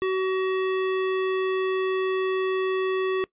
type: tone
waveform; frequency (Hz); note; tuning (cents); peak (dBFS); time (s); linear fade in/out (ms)
square; 377.2; F#4; +33; -23; 0.02-3.24; 0
effects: noise-tail reverb RT60 0.1 s tail -21 dB re dry + resampled to 8000 Hz

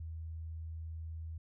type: tone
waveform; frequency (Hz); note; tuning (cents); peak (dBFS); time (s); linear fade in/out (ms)
sine; 80.8; E2; -34; -40; 0-1.38; 5
effects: none

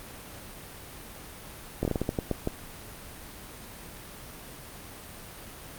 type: slowing click train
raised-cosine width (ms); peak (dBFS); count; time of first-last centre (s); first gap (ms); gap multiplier
2; -13; 10; 1.83-2.474; 21; 1.29
effects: pink hiss -44 dBFS RMS until 5.78 s + Opus 32 kbps

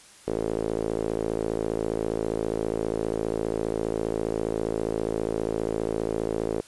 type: tone with band-pass filter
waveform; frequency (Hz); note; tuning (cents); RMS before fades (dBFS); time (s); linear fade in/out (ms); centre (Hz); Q
sawtooth; 54.9; A1; -3; -28; 0.27-6.61; 5; 430; 3
effects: white hiss -51 dBFS RMS until 6.67 s + resampled to 24000 Hz

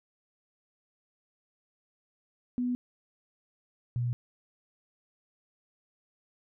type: tone pair in turn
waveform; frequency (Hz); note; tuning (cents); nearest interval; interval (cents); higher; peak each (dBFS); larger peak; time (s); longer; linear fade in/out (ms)
sine; 246.9 / 121.12; B3 / B2; 0 / -33; octave; 1233; first; -27; neither; 2.58-2.75 / 3.96-4.13; neither; 0
effects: none

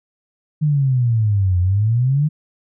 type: exponential two-way sweep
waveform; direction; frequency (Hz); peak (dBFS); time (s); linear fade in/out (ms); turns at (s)
sine; down then up; 155.4 to 87.9 to 155.4; -13; 0.61-2.29; 20; 1.6
effects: none

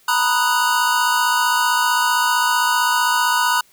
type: chord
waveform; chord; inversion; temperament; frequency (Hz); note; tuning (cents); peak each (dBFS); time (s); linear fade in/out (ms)
square; B major seventh; third; equal; 932.3 / 987.8 / 1244.5 / 1480; A#5 / B5 / D#6 / F#6; 0 / 0 / 0 / 0; -23 / -20 / -24 / -21; 0.08-3.61; 5
effects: white hiss -54 dBFS RMS until 3.72 s

